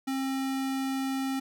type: tone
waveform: square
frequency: 267.4 Hz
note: C4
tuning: 38 cents sharp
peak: -29 dBFS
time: 0.07-1.4 s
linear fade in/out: 10 ms
effects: none